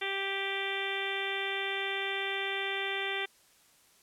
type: harmonic tone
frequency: 392 Hz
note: G4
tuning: in tune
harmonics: 1 / 2 / 3 / 4 / 5 / 6 / 7 / 8 / 9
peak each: -38 / -41 / -45 / -41 / -37 / -38 / -43 / -41 / -41 dBFS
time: 0.01-3.26 s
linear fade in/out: 10 ms
effects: white hiss -63 dBFS RMS until 4.02 s + low-pass 12000 Hz 12 dB/octave